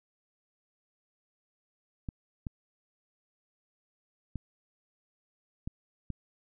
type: clicks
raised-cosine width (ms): 5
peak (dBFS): -23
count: 5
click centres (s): 2.088 / 2.468 / 4.357 / 5.675 / 6.103
effects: none